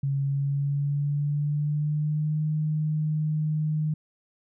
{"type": "tone with pitch glide", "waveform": "sine", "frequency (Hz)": [138.59, 153.78], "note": ["C#3", "D#3"], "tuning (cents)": [0, -20], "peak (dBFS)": -23, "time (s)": [0.03, 3.94], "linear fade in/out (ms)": 5, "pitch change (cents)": 180, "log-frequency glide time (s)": [0.22, 2.43], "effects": []}